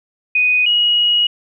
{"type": "tone pair in turn", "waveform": "sine", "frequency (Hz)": [2489, 2898], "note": ["D#7", "F#7"], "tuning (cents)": [0, -37], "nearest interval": "minor third", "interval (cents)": 263, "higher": "second", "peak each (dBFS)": -11, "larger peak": "neither", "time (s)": [[0.35, 0.66], [0.66, 1.27]], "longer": "second", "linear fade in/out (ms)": 5, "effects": []}